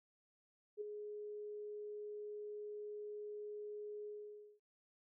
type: tone with ADSR envelope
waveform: sine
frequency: 418.3 Hz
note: G#4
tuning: 12 cents sharp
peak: -38 dBFS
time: 0.77-4.6 s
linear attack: 41 ms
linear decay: 9 ms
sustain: -6 dB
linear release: 540 ms
effects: noise-tail reverb RT60 0.4 s tail -24 dB re dry